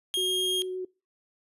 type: tone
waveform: 45% pulse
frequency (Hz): 3243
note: G#7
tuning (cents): -42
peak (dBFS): -25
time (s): 0.14-0.62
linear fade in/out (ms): 0
type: tone with vibrato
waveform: sine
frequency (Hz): 370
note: F#4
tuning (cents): 0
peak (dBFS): -30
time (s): 0.17-0.85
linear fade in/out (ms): 5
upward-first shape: sine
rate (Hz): 8.7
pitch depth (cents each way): 8
effects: noise-tail reverb RT60 0.3 s tail -24 dB re dry + resampled to 32000 Hz